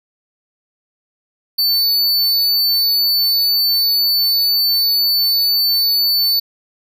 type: tone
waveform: square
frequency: 4501 Hz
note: C#8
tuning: 26 cents sharp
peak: -13 dBFS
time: 1.58-6.4 s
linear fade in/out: 10 ms
effects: none